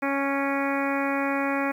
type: harmonic tone with a mistuned harmonic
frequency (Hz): 277.2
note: C#4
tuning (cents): 0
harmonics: 1 / 2 / 3 / 4 / 5 / 6 / 7 / 8 / 9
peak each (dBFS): -27 / -30 / -32 / -33 / -34 / -35 / -35 / -36 / -37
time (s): 0.02-1.72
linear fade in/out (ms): 10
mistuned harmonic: 9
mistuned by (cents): -30
effects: 9-bit